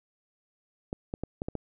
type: clicks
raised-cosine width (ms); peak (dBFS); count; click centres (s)
2; -19; 6; 0.929 / 1.139 / 1.236 / 1.419 / 1.485 / 1.553
effects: none